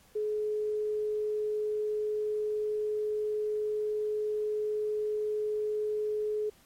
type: tone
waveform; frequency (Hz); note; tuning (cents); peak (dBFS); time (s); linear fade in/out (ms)
sine; 424.5; G#4; +38; -28; 0.15-6.5; 10
effects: pink hiss -61 dBFS RMS until 6.65 s + MP3 64 kbps